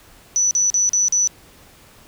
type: tone bursts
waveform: sine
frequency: 5950 Hz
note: F#8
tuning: 9 cents sharp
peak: -14 dBFS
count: 5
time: 0.36-1.274 s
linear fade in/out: 0 ms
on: 150 ms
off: 41 ms
effects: pink hiss -48 dBFS RMS until 2.07 s